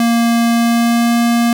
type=tone with pitch glide; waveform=square; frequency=233.1 to 235.1 Hz; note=A#3 to A#3; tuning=0 to +15 cents; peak=-11 dBFS; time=0-1.53 s; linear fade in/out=2 ms; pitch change=+15 cents; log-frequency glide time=0.53-1.16 s; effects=none